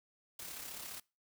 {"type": "noise with amplitude modulation", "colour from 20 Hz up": "white", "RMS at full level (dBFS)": -44, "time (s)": [0.39, 1], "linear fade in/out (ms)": 5, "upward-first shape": "sine", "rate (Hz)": 34.6, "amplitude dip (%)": 45, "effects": ["noise-tail reverb RT60 0.3 s tail -24 dB re dry"]}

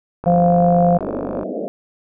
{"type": "click train", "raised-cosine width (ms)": 1, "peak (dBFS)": -14, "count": 60, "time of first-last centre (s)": [0.24, 1.432], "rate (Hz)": 49.5}
{"type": "harmonic tone", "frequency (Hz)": 174.61, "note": "F3", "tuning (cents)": 0, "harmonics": [1, 3, 4], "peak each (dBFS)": [-14, -17, -15], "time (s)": [0.26, 0.98], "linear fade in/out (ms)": 10}
{"type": "band-pass noise", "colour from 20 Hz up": "white", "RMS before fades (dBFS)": -25, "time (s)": [1.01, 1.68], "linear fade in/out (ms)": 0, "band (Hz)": [180, 670], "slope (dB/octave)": 96}
{"effects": []}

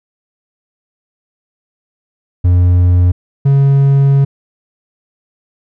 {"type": "tone pair in turn", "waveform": "triangle", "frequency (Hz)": [89, 138.43], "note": ["F2", "C#3"], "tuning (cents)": [33, -2], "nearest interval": "minor sixth", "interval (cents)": 765, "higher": "second", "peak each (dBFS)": -4, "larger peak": "neither", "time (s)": [[2.44, 3.12], [3.45, 4.25]], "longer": "second", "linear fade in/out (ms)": 10, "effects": []}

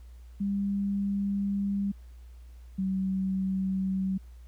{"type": "tone pair in turn", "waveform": "sine", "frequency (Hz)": [199.4, 190.28], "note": ["G3", "F#3"], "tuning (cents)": [30, 49], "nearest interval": "minor second", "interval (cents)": 81, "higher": "first", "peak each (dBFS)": -26, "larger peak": "neither", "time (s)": [[0.4, 1.92], [2.78, 4.18]], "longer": "first", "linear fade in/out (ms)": 10, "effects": ["added 60 Hz sine -45 dBFS peak until 4.47 s", "pink hiss -66 dBFS RMS until 4.47 s"]}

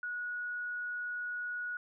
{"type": "tone", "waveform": "sine", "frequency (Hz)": 1459, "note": "F#6", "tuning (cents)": -25, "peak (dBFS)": -35, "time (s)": [0.03, 1.77], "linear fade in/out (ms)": 2, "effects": []}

